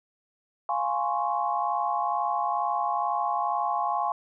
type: chord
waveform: sine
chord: Db major seventh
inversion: first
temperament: equal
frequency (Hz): 698.5 / 830.6 / 1046.5 / 1108.7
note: F5 / Ab5 / C6 / Db6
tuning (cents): 0 / 0 / 0 / 0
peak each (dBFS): -30 / -28 / -31 / -31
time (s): 0.69-4.12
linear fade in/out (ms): 2
effects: none